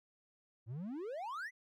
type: exponential sweep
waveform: triangle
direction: up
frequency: 103.83 to 2088 Hz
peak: -38 dBFS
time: 0.66-1.51 s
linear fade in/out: 50 ms
effects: none